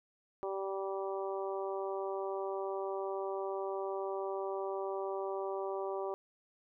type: harmonic tone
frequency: 194.1 Hz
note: G3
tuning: 17 cents flat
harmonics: 2 / 3 / 4 / 5 / 6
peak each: -37 / -41 / -43 / -45 / -47 dBFS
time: 0.43-6.14 s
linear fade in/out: 0 ms
effects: none